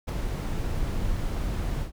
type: noise with ADSR envelope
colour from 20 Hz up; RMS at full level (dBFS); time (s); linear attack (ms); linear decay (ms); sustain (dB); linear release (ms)
brown; -22; 0.07-1.92; 24; 5; -6; 110
effects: none